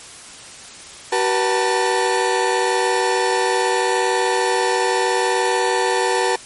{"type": "tone cluster", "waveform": "30% pulse", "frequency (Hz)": [379.1, 485.4, 890], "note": ["F#4", "B4", "A5"], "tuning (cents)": [42, -30, 20], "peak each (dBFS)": -18, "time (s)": [1.12, 6.36], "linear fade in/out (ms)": 5, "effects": ["white hiss -38 dBFS RMS until 6.45 s", "MP3 48 kbps"]}